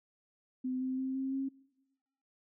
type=tone with pitch steps; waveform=sine; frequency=256.2 / 259.5 / 262.8 / 266.2 / 269.6 Hz; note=C4 / C4 / C4 / C4 / C#4; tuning=-36 / -14 / +8 / +30 / -48 cents; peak=-32 dBFS; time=0.64-1.49 s; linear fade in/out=10 ms; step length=170 ms; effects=noise-tail reverb RT60 1.0 s tail -23 dB re dry